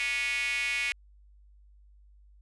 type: tone with high-pass filter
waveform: square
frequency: 130 Hz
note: C3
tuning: 11 cents flat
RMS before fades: -30 dBFS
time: 0-0.92 s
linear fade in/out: 0 ms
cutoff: 2300 Hz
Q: 8.3
effects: added 50 Hz sine -54 dBFS peak until 2.41 s + resampled to 24000 Hz